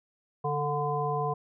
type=harmonic tone with a mistuned harmonic; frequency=145.8 Hz; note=D3; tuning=12 cents flat; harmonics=1 / 3 / 5 / 7; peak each=-32 / -32 / -32 / -32 dBFS; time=0.44-1.34 s; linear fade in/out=10 ms; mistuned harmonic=3; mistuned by=+26 cents; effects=none

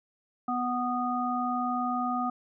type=harmonic tone; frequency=246.9 Hz; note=B3; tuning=in tune; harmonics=1 / 3 / 5; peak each=-31 / -31 / -31 dBFS; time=0.48-2.3 s; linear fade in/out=5 ms; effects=none

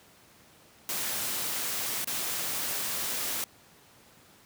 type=noise with dropouts; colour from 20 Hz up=white; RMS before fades=-32 dBFS; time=0.89-3.44 s; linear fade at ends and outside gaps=1 ms; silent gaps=2.045-2.073 s; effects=pink hiss -57 dBFS RMS until 4.45 s + high-pass 100 Hz 12 dB/octave

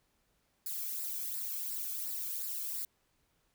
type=noise with flanger; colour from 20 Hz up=violet; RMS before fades=-38 dBFS; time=0.66-2.85 s; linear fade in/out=2 ms; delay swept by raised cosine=0.31 to 1.09 ms; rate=2.8 Hz; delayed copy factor=-0.6; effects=pink hiss -75 dBFS RMS until 3.54 s

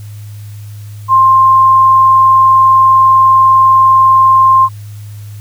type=tone; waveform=sine; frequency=1055 Hz; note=C6; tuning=14 cents sharp; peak=-3 dBFS; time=1.08-4.69 s; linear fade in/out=50 ms; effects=added 104 Hz sine -25 dBFS peak until 5.4 s + white hiss -43 dBFS RMS until 5.4 s

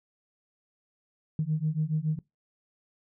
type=beating tone pair; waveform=sine; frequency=151.8 / 158.9 Hz; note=D#3 / D#3; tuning=-42 / +37 cents; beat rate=7.1 Hz; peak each=-28 dBFS; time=1.39-2.19 s; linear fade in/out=2 ms; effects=noise-tail reverb RT60 0.2 s tail -22 dB re dry + tanh soft clip ceiling -18 dBFS

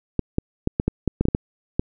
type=clicks; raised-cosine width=3 ms; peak=-6 dBFS; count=11; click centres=0.193 / 0.384 / 0.674 / 0.799 / 0.88 / 1.077 / 1.21 / 1.254 / 1.285 / 1.349 / 1.795 s; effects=none

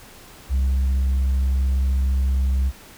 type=tone; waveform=sine; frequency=66.2 Hz; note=C2; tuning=21 cents sharp; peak=-14 dBFS; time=0.49-2.72 s; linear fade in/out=50 ms; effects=tanh soft clip ceiling -16 dBFS + pink hiss -45 dBFS RMS until 2.97 s

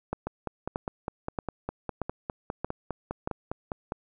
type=two click trains; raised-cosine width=1 ms; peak=-15 / -17 dBFS; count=6 / 19; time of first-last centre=0.13-3.275 / 0.27-3.921 s; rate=1.59 / 4.93 Hz; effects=none

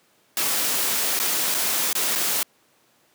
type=noise with dropouts; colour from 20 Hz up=white; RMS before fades=-23 dBFS; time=0.37-2.43 s; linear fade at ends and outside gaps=1 ms; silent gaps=1.191-1.199 / 1.543-1.547 / 1.93-1.952 / 2.153-2.157 s; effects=pink hiss -61 dBFS RMS until 3.14 s + high-pass 200 Hz 12 dB/octave

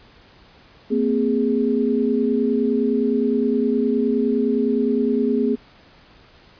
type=tone cluster; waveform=sine; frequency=228.8 / 258.5 / 414.1 Hz; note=A#3 / C4 / G#4; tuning=-32 / -21 / -5 cents; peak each=-21 dBFS; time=0.9-5.56 s; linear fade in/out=20 ms; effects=pink hiss -50 dBFS RMS until 6.59 s + resampled to 11025 Hz

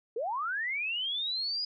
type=linear sweep; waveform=sine; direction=up; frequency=415.3 to 4978 Hz; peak=-30 dBFS; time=0.16-1.65 s; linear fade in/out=5 ms; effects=none

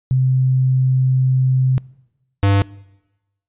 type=tone pair in turn; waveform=sine / square; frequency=130 / 99.36 Hz; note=C3 / G2; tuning=-11 / +24 cents; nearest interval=perfect fourth; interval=465 cents; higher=first; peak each=-12 dBFS; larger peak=neither; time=0.11-1.78 / 2.43-2.62 s; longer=first; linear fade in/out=0 ms; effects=noise-tail reverb RT60 1.0 s tail -23 dB re dry + resampled to 8000 Hz

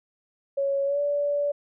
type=tone with pitch glide; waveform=sine; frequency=554.4 to 577.3 Hz; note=C#5 to D5; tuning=0 to -30 cents; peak=-22 dBFS; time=0.57-1.52 s; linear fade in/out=10 ms; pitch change=+70 cents; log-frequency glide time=0.85-1 s; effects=none

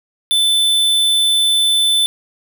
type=tone; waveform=square; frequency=3520 Hz; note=A7; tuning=in tune; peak=-12 dBFS; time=0.31-2.06 s; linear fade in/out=0 ms; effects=9-bit

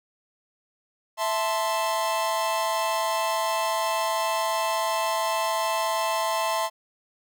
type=chord; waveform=45% pulse; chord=A minor; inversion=second; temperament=equal; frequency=659.3 / 880 / 1046.5 Hz; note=E5 / A5 / C6; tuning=0 / 0 / 0 cents; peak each=-28 dBFS; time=1.17-6.7 s; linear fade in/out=50 ms; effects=none

